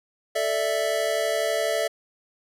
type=chord; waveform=square; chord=A suspended fourth; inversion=none; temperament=equal; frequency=440 / 587.3 / 659.3 Hz; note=A4 / D5 / E5; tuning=0 / 0 / 0 cents; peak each=-30 / -28 / -26 dBFS; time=0.35-1.88 s; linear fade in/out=10 ms; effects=resampled to 32000 Hz